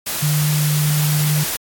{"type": "tone in noise", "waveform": "sine", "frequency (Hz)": 150.2, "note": "D3", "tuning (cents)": 39, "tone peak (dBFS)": -15, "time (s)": [0.22, 1.44], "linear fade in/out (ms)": 10, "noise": "white", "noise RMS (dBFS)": -23, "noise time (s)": [0.06, 1.57], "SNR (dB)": 5, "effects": ["AAC 64 kbps"]}